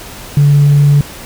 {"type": "tone", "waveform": "sine", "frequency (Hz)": 144, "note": "D3", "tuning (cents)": -34, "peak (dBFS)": -3, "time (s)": [0.37, 1.01], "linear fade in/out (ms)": 2, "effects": ["tanh soft clip ceiling -1 dBFS", "pink hiss -30 dBFS RMS until 1.25 s"]}